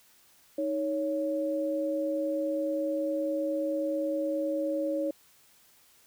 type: tone pair together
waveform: sine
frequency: 312.9 / 557.5 Hz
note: D#4 / C#5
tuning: +10 / +10 cents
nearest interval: minor seventh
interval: 1000 cents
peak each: -31 / -29 dBFS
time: 0.58-5.11 s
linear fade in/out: 5 ms
effects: white hiss -61 dBFS RMS until 6.06 s